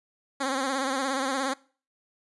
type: tone with vibrato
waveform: 10% pulse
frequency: 268 Hz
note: C4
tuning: 42 cents sharp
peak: -18 dBFS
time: 0.4-1.54 s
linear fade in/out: 10 ms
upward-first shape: sine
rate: 17 Hz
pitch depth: 71 cents each way
effects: noise-tail reverb RT60 0.4 s tail -22 dB re dry + resampled to 24000 Hz